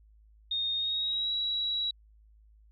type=tone with pitch glide; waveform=sine; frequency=3691 to 3890 Hz; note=A#7 to B7; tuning=-18 to -27 cents; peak=-28 dBFS; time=0.51-1.91 s; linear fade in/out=5 ms; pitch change=+91 cents; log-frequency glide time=0.75-1.32 s; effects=added 53 Hz sine -56 dBFS peak until 2.71 s